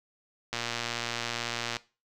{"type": "click train", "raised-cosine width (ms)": 0.2, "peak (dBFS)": -14, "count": 147, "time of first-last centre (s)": [0.53, 1.767], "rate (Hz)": 118, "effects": ["noise-tail reverb RT60 0.3 s tail -18 dB re dry"]}